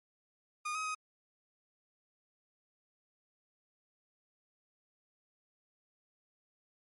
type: tone with pitch steps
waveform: 30% pulse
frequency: 1223 / 1267 / 1257 Hz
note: D#6 / D#6 / D#6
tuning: -30 / +31 / +17 cents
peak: -32 dBFS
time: 0.65-0.95 s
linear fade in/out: 10 ms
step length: 100 ms
effects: MP3 48 kbps